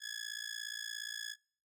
15% pulse tone with amplitude modulation, 1693 Hz, G#6, 33 cents sharp, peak -30 dBFS, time 0-1.36 s, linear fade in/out 50 ms, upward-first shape sine, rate 57.1 Hz, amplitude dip 95%, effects noise-tail reverb RT60 0.5 s tail -25 dB re dry + resampled to 32000 Hz

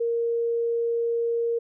sine tone, 466.2 Hz, A#4, in tune, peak -22 dBFS, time 0-1.59 s, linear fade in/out 10 ms, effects none

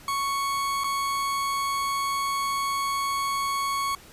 40% pulse tone with dropouts, 1108.7 Hz, C#6, in tune, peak -24 dBFS, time 0.08-3.95 s, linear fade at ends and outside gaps 2 ms, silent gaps 0.837-0.842 s, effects pink hiss -49 dBFS RMS until 4.12 s + resampled to 32000 Hz

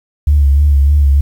sine tone with vibrato, 71.4 Hz, D2, 48 cents flat, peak -5 dBFS, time 0.27-1.21 s, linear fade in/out 5 ms, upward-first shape sine, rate 3.3 Hz, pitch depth 54 cents each way, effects tanh soft clip ceiling -1 dBFS + 7-bit

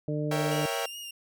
harmonic tone, 150 Hz, D3, 37 cents sharp, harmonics 1 / 2 / 3 / 4, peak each -30 / -33 / -35 / -36 dBFS, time 0.08-0.66 s, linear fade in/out 2 ms
sawtooth chord, A# diminished seventh, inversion none, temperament equal, 466.2 / 554.4 / 659.3 / 784 Hz, A#4 / C#5 / E5 / G5, 0 / 0 / 0 / 0 cents, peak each -31 dBFS, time 0.31-0.86 s, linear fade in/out 5 ms
sawtooth tone with vibrato, 2830 Hz, F7, 22 cents sharp, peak -35 dBFS, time 0.51-1.11 s, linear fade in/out 5 ms, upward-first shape sine, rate 4.7 Hz, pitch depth 28 cents each way
effects none

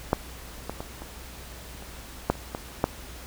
clicks, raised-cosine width 1 ms, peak -6 / -16 / -20 / -24 / -28 / -6 / -29 / -16 / -6 dBFS, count 9, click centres 0.131 / 0.696 / 0.805 / 1.02 / 1.824 / 2.3 / 2.354 / 2.549 / 2.841 s, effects added 60 Hz sine -44 dBFS peak until 3.26 s + pink hiss -44 dBFS RMS until 3.26 s

